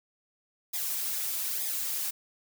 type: noise with flanger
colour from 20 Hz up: blue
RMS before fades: -32 dBFS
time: 0.73-2.11 s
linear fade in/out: 10 ms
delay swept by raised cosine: 0.68 to 4.48 ms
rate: 1.1 Hz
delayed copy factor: -0.7
effects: none